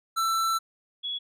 square / sine tone pair in turn, 1334 / 3369 Hz, E6 / G#7, +20 / +24 cents, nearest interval octave + major third, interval 1604 cents, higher second, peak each -24 / -29 dBFS, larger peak first, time 0.16-0.59 / 1.03-1.19 s, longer first, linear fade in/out 20 ms, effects resampled to 32000 Hz

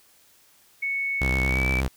sine tone with pitch glide, 2213 to 2315 Hz, C#7 to D7, -3 to -25 cents, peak -24 dBFS, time 0.82-1.81 s, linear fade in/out 10 ms, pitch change +78 cents, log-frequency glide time 1.46-1.66 s
sawtooth tone with vibrato, 65 Hz, C2, 11 cents flat, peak -19 dBFS, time 1.21-1.88 s, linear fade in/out 5 ms, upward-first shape sine, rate 8.6 Hz, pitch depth 57 cents each way
effects white hiss -58 dBFS RMS until 1.96 s

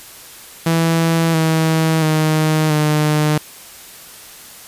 sawtooth tone with pitch steps, 164.81 / 160.3 / 155.92 / 151.66 Hz, E3 / E3 / D#3 / D#3, 0 / -48 / +4 / -44 cents, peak -9 dBFS, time 0.66-3.38 s, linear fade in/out 5 ms, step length 680 ms, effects white hiss -38 dBFS RMS until 4.67 s + resampled to 32000 Hz

